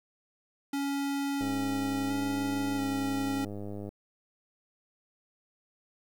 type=tone with vibrato; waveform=square; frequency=277.2 Hz; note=C#4; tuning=in tune; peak=-30 dBFS; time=0.73-3.45 s; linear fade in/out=5 ms; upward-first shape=square; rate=0.73 Hz; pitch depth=15 cents each way
type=click train; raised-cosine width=2 ms; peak=-27 dBFS; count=254; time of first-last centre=1.41-3.89 s; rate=102 Hz
effects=10-bit